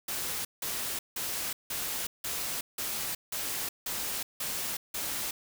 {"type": "noise bursts", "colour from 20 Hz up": "white", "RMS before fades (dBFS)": -34, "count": 10, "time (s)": [0.08, 5.31], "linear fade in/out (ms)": 5, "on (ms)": 370, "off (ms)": 170, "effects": []}